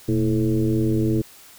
sine tone with frequency modulation, 224.7 Hz, A3, 37 cents sharp, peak -17 dBFS, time 0.08-1.22 s, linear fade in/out 10 ms, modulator 103 Hz, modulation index 1.7, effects white hiss -47 dBFS RMS until 1.58 s

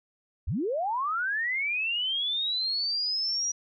sine linear sweep, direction up, 48.27 to 5800 Hz, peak -26 dBFS, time 0.47-3.52 s, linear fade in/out 10 ms, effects none

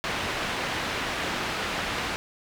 white low-pass noise, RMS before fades -30 dBFS, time 0.04-2.16 s, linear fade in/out 0 ms, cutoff 2500 Hz, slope 12 dB/octave, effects none

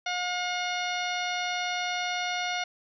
harmonic tone, 718 Hz, F5, 48 cents sharp, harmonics 1 / 2 / 3 / 4 / 5 / 6 / 7 / 8, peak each -32 / -35 / -34 / -38 / -38 / -41 / -48 / -41 dBFS, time 0.06-2.64 s, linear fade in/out 5 ms, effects none

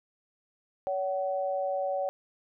sine tone pair together, 565 / 754.2 Hz, C#5 / F#5, +33 / +33 cents, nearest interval perfect fourth, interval 500 cents, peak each -29 / -32 dBFS, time 0.87-2.09 s, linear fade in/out 0 ms, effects none

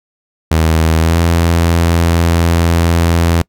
sawtooth tone with pitch glide, 80.5 to 84.26 Hz, E2 to E2, -41 to +38 cents, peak -5 dBFS, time 0.51-3.42 s, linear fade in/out 5 ms, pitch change +79 cents, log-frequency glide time 0.99-1.17 s, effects noise-tail reverb RT60 0.1 s tail -26 dB re dry

